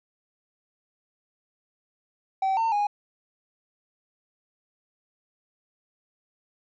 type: tone with pitch steps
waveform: triangle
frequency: 769 / 905 / 824 Hz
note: G5 / A5 / G#5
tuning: -33 / +48 / -14 cents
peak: -19 dBFS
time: 2.42-2.87 s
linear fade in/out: 5 ms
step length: 150 ms
effects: tanh soft clip ceiling -15 dBFS + resampled to 16000 Hz